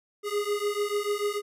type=beating tone pair; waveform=square; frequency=408.8 / 415.6 Hz; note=G#4 / G#4; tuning=-27 / +1 cents; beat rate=6.8 Hz; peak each=-30 dBFS; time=0.23-1.42 s; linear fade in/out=50 ms; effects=resampled to 32000 Hz